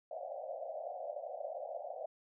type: band-pass noise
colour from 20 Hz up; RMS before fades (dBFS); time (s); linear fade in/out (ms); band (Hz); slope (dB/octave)
white; -43; 0.11-2.06; 5; 530 to 740; 96
effects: none